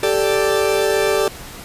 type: chord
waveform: 40% pulse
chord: G suspended second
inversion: none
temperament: equal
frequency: 392 / 440 / 587.3 Hz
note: G4 / A4 / D5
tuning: 0 / 0 / 0 cents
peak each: -18 / -18 / -20 dBFS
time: 0.03-1.28 s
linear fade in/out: 2 ms
effects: pink hiss -35 dBFS RMS until 1.64 s + resampled to 32000 Hz